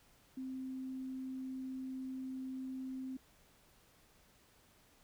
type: tone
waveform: sine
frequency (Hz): 261.1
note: C4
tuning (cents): -3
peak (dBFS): -40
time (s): 0.37-3.17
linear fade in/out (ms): 5
effects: pink hiss -67 dBFS RMS until 5.03 s